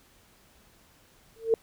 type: tone with exponential growth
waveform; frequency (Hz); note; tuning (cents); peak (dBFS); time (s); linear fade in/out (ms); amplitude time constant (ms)
sine; 452.2; A4; +47; -15; 1.36-1.54; 1; 37
effects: pink hiss -60 dBFS RMS until 1.62 s